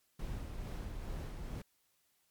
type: noise with tremolo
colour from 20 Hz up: brown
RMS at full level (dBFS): -40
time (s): 0.19-1.62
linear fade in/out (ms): 5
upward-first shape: sine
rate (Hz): 2.3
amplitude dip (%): 35
effects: white hiss -75 dBFS RMS until 2.3 s + MP3 96 kbps